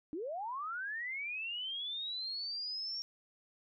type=linear sweep; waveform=sine; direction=up; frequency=285.3 to 5560 Hz; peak=-37 dBFS; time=0.13-3.02 s; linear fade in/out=0 ms; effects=none